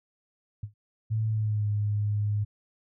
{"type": "tone with exponential decay", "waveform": "sine", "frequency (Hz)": 104.7, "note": "G#2", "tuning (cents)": 15, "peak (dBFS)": -28, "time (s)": [0.63, 0.74], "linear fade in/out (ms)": 5, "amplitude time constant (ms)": 23}
{"type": "tone with pitch glide", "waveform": "sine", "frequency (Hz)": [110, 104.07], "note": ["A2", "G#2"], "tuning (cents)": [0, 4], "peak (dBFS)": -24, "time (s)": [1.1, 2.45], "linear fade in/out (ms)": 20, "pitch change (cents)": -96, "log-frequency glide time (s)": [1.28, 1.67]}
{"effects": []}